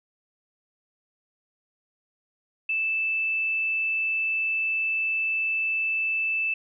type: tone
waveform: sine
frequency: 2637 Hz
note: E7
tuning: in tune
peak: -23 dBFS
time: 2.69-6.54 s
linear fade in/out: 5 ms
effects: none